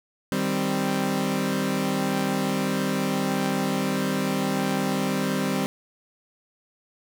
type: chord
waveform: sawtooth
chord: C minor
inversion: first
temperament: equal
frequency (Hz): 155.56 / 196 / 261.6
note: Eb3 / G3 / C4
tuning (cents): 0 / 0 / 0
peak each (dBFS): -27 / -22 / -23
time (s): 0.32-5.66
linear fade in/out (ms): 0
effects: none